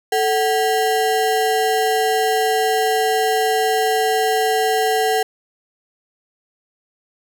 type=ring-modulated tone; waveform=square; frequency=596 Hz; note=D5; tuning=25 cents sharp; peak=-13 dBFS; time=0.12-5.23 s; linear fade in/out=5 ms; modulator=157 Hz; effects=none